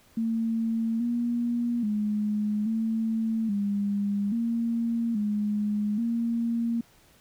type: tone with pitch steps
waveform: sine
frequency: 226.5 / 238.1 / 210 / 223.6 / 202.2 / 231.8 / 208.6 / 232.5 Hz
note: A#3 / A#3 / G#3 / A3 / G#3 / A#3 / G#3 / A#3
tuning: -50 / +37 / +19 / +28 / -46 / -10 / +8 / -4 cents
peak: -24 dBFS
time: 0.17-6.81 s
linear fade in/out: 5 ms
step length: 830 ms
effects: pink hiss -59 dBFS RMS until 7.2 s